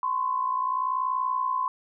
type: tone pair together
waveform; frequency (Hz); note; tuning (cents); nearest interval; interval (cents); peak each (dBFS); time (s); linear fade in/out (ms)
sine; 1020.3 / 1081; C6 / C#6; -44 / -44; minor second; 100; -25 / -30; 0.03-1.68; 2
effects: none

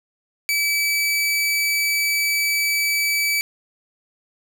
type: tone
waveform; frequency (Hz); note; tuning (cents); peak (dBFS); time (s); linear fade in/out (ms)
sawtooth; 2300; D7; -37; -15; 0.49-3.41; 0
effects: none

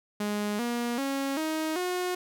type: tone with pitch steps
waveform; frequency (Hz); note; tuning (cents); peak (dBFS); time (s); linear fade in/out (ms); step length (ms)
sawtooth; 207.7 / 238.6 / 274.1 / 314.8 / 361.6; G#3 / A#3 / C#4 / D#4 / F#4; 0 / +41 / -19 / +20 / -40; -24; 0.2-2.15; 5; 390
effects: none

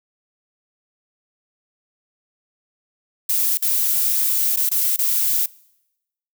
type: noise with dropouts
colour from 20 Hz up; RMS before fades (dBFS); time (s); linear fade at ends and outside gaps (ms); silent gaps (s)
violet; -19; 3.29-5.46; 5; 3.574-3.622 / 4.562-4.57 / 4.692-4.713 / 4.963-4.988
effects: noise-tail reverb RT60 0.9 s tail -24 dB re dry

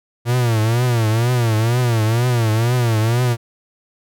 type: tone with vibrato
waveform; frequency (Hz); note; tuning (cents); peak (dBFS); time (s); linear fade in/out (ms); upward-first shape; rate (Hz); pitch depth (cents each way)
45% pulse; 116.54; A#2; 0; -14; 0.25-3.37; 50; triangle; 2.1; 150
effects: none

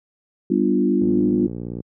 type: chord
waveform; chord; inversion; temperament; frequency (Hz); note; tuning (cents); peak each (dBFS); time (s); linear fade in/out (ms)
sine; G dominant seventh; none; equal with one note detuned; 196 / 246.9 / 297.1 / 349.2; G3 / B3 / D4 / F4; 0 / 0 / +20 / 0; -21; 0.5-1.47; 5
type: click train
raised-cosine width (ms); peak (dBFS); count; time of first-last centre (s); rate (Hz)
3; -16; 47; 1.02-1.804; 58.7
effects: high-pass 100 Hz 12 dB/octave

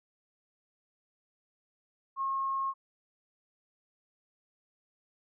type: tone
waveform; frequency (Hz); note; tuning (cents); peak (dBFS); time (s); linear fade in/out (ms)
sine; 1081; C#6; -44; -29; 2.16-2.74; 50
effects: none

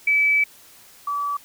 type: tone pair in turn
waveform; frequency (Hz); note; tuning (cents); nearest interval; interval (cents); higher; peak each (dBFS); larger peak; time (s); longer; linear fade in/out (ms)
sine; 2300 / 1150; D7 / D6; -37 / -37; octave; 1200; first; -15 / -22; first; 0.07-0.44 / 1.07-1.37; first; 5
effects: white hiss -49 dBFS RMS until 1.44 s

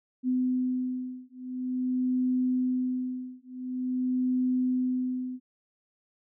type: beating tone pair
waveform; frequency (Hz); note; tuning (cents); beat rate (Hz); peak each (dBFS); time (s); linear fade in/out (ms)
sine; 253.5 / 253.97; B3 / B3; +45 / +49; 0.47; -29; 0.23-5.4; 50
effects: none

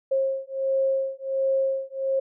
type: beating tone pair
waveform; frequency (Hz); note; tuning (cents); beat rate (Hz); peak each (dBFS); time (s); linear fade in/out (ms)
sine; 536 / 537.4; C5 / C5; +42 / +46; 1.4; -25; 0.11-2.2; 10
effects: none

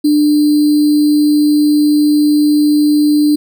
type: tone with sample-and-hold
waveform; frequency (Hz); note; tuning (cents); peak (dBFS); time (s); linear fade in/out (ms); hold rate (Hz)
sine; 297.7; D4; +24; -7; 0.04-3.36; 10; 4410
effects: none

